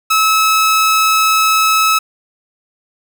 sawtooth tone, 1296 Hz, E6, 30 cents flat, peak -6 dBFS, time 0.1-1.99 s, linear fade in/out 10 ms, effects none

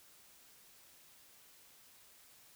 silence, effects white hiss -62 dBFS RMS until 2.55 s

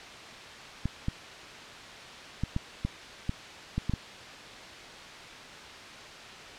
clicks, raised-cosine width 5 ms, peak -16 dBFS, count 9, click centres 0.856 / 1.084 / 2.436 / 2.564 / 2.85 / 3.294 / 3.78 / 3.896 / 3.937 s, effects white hiss -44 dBFS RMS until 6.58 s + low-pass 4000 Hz 12 dB/octave

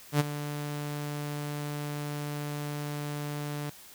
sawtooth tone with ADSR envelope, 146.8 Hz, D3, in tune, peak -16 dBFS, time 0.12-3.7 s, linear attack 79 ms, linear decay 23 ms, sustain -13 dB, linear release 4 ms, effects white hiss -51 dBFS RMS until 3.94 s

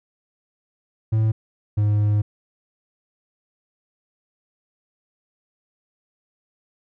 triangle tone pair in turn, 110 / 104.51 Hz, A2 / G#2, 0 / +11 cents, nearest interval minor second, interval 89 cents, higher first, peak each -14 / -14 dBFS, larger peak neither, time 1.12-1.32 / 1.77-2.22 s, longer second, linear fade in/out 10 ms, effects none

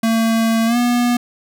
square tone with pitch glide, 226 to 242.2 Hz, A3 to B3, +47 to -34 cents, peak -14 dBFS, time 0.03-1.17 s, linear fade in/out 5 ms, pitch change +119 cents, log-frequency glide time 0.66-0.77 s, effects none

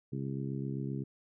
harmonic tone, 67.7 Hz, C#2, 40 cents flat, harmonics 2 / 3 / 4 / 5 / 6, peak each -36 / -40 / -42 / -44 / -46 dBFS, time 0.12-1.04 s, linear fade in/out 10 ms, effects none

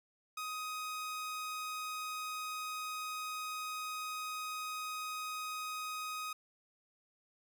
sawtooth tone, 1254 Hz, D#6, 13 cents sharp, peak -35 dBFS, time 0.37-6.33 s, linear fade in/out 5 ms, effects none

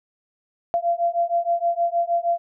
sine beating tone pair, 683 / 689.4 Hz, F5 / F5, -39 / -23 cents, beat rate 6.4 Hz, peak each -22 dBFS, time 0.74-2.38 s, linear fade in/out 0 ms, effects none

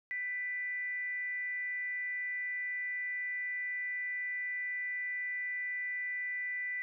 sine tone with frequency modulation, 1982 Hz, B6, 6 cents sharp, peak -34 dBFS, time 0.11-6.82 s, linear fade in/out 0 ms, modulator 432 Hz, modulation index 0.21, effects none

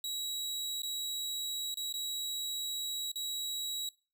sawtooth tone with dropouts, 3875 Hz, B7, 34 cents flat, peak -32 dBFS, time 0.04-3.89 s, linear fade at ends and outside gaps 2 ms, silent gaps 0.82-0.832 / 1.743-1.771 / 1.926-1.939 / 3.117-3.157 s, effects noise-tail reverb RT60 0.4 s tail -23 dB re dry

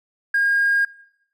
sine tone with hard clipping, 1623 Hz, G#6, 40 cents flat, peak -16 dBFS, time 0.34-0.85 s, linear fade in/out 5 ms, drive 1 dB, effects noise-tail reverb RT60 0.8 s tail -22 dB re dry

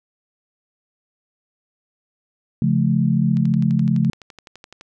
sine chord, Db augmented, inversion none, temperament just, 138.59 / 173.24 / 216.5 Hz, Db3 / F3 / A3, 0 / -14 / -28 cents, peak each -19 dBFS, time 2.62-4.1 s, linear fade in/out 2 ms
click train, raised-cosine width 0.2 ms, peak -23 dBFS, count 18, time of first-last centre 3.37-4.811 s, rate 11.8 Hz
effects none

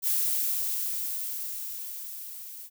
violet noise with level ramp, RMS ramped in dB -25 to -43 dBFS, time 0.02-2.7 s, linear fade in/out 50 ms, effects none

